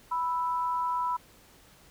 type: tone pair together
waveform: sine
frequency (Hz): 987.8 / 1317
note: B5 / E6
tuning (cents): 0 / -2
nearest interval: perfect fourth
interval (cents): 498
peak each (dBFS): -27 / -35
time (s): 0.11-1.17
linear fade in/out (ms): 10
effects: pink hiss -57 dBFS RMS until 1.9 s